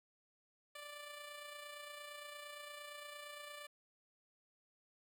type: tone with amplitude modulation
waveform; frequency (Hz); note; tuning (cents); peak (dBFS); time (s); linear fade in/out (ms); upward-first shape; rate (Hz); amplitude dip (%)
10% pulse; 587.3; D5; 0; -39; 0.75-3.67; 5; sine; 28.7; 40
effects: none